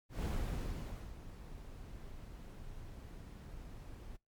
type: noise with ADSR envelope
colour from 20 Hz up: brown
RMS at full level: -35 dBFS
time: 0.09-4.17 s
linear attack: 140 ms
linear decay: 900 ms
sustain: -14 dB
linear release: 15 ms
effects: noise-tail reverb RT60 0.2 s tail -24 dB re dry + MP3 96 kbps